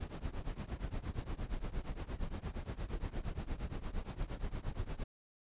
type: noise with tremolo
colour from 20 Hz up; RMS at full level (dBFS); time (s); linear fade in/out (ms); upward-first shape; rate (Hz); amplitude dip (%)
brown; -36; 0-5.04; 10; triangle; 8.6; 95
effects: resampled to 8000 Hz